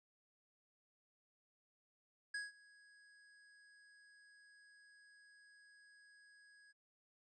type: tone with ADSR envelope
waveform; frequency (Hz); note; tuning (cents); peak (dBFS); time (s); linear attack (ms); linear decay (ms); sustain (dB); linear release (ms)
square; 1661.2; G#6; 0; -40; 2.34-6.73; 6; 170; -24; 24
effects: resampled to 22050 Hz